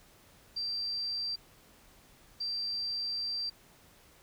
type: tone bursts at uneven times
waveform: sine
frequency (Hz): 4699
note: D8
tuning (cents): 0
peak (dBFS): -32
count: 2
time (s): 0.56-1.36 / 2.4-3.5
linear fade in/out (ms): 10
effects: pink hiss -60 dBFS RMS until 4.22 s